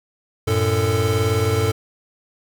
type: tone cluster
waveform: square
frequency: 94.1 / 112.9 / 443.4 Hz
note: F#2 / A2 / A4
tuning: +30 / +45 / +13 cents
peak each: -22 dBFS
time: 0.47-1.72 s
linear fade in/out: 10 ms
effects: none